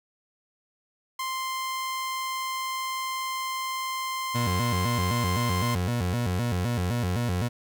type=tone; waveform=sawtooth; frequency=1046.5 Hz; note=C6; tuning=in tune; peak=-25 dBFS; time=1.19-5.75 s; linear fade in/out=5 ms
type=tone with vibrato; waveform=30% pulse; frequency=104 Hz; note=G#2; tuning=3 cents sharp; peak=-22 dBFS; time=4.34-7.49 s; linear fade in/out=20 ms; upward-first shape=square; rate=3.9 Hz; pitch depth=250 cents each way
effects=none